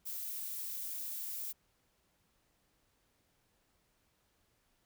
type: noise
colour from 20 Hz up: violet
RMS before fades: -41 dBFS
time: 0.05-1.53 s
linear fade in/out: 20 ms
effects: pink hiss -75 dBFS RMS until 4.85 s